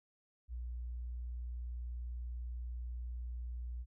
sine tone, 60.2 Hz, B1, 44 cents flat, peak -39 dBFS, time 0.48-3.86 s, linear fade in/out 50 ms, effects none

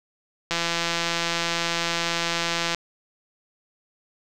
click train, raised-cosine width 0.2 ms, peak -7 dBFS, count 379, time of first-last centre 0.51-2.747 s, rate 169 Hz, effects none

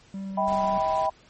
triangle tone with vibrato, 193.8 Hz, G3, 20 cents flat, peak -29 dBFS, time 0.14-0.78 s, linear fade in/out 2 ms, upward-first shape triangle, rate 3.3 Hz, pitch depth 10 cents each way
sine chord, Eb augmented, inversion none, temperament equal with one note detuned, 637.5 / 784 / 987.8 Hz, Eb5 / G5 / B5, +42 / 0 / 0 cents, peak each -26 dBFS, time 0.37-1.1 s, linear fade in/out 10 ms
pink noise, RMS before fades -41 dBFS, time 0.47-1.07 s, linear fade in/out 10 ms
effects pink hiss -56 dBFS RMS until 1.29 s + MP3 32 kbps

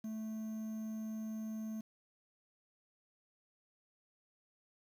triangle tone with quantisation, 218.9 Hz, A3, 9 cents flat, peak -37 dBFS, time 0.04-1.81 s, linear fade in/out 5 ms, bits 10, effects none

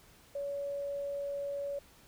sine tone, 565 Hz, C#5, 33 cents sharp, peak -34 dBFS, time 0.35-1.79 s, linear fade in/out 5 ms, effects pink hiss -60 dBFS RMS until 2.07 s

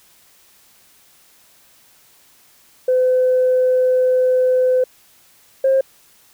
sine tone pair in turn, 509 / 533.1 Hz, C5 / C5, -48 / +32 cents, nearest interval minor second, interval 80 cents, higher second, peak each -11 / -10 dBFS, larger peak second, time 2.88-4.84 / 5.64-5.81 s, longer first, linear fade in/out 5 ms, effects tanh soft clip ceiling -8 dBFS + white hiss -52 dBFS RMS until 6.33 s

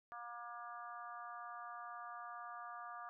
harmonic tone, 237.9 Hz, A#3, 35 cents sharp, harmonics 3 / 4 / 5 / 6 / 7, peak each -52 / -57 / -49 / -57 / -58 dBFS, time 0.12-3.09 s, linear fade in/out 0 ms, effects none

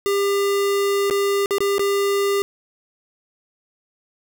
square tone with dropouts, 400 Hz, G4, 35 cents sharp, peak -18 dBFS, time 0.06-2.42 s, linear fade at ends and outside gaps 0 ms, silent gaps 1.099-1.109 / 1.459-1.508 / 1.583-1.605 / 1.782-1.794 s, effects none

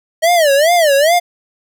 square tone with vibrato, 623 Hz, D#5, 2 cents sharp, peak -9 dBFS, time 0.22-1.2 s, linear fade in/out 20 ms, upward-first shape sine, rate 2.4 Hz, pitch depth 220 cents each way, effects none

